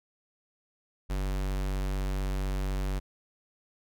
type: tone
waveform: square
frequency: 47.92 Hz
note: G1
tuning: 39 cents flat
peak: -29 dBFS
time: 1.09-3 s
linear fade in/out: 20 ms
effects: none